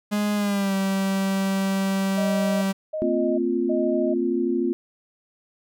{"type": "tone with pitch glide", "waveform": "45% pulse", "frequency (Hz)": [207.7, 193.79], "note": ["G#3", "G3"], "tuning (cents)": [0, -20], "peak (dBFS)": -21, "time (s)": [0.11, 2.73], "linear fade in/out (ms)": 20, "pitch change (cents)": -120, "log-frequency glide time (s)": [0.35, 0.74]}
{"type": "tone bursts", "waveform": "sine", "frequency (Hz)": 622.3, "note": "D#5", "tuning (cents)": 0, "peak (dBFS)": -25, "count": 3, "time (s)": [2.17, 4.14], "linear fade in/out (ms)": 10, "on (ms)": 450, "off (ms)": 310}
{"type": "chord", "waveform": "sine", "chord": "Bb suspended second", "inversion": "none", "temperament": "equal with one note detuned", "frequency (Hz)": [228.5, 261.6, 349.2], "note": ["Bb3", "C4", "F4"], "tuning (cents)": [-34, 0, 0], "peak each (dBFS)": [-27, -25, -23], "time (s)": [3.02, 4.73], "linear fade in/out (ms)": 0}
{"effects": []}